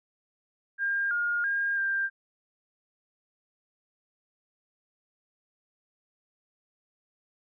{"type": "tone with pitch steps", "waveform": "sine", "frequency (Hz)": [1606, 1422, 1615, 1587], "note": ["G6", "F6", "G#6", "G6"], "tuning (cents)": [41, 31, -49, 21], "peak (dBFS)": -25, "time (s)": [0.78, 2.1], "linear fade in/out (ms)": 50, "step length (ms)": 330, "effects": []}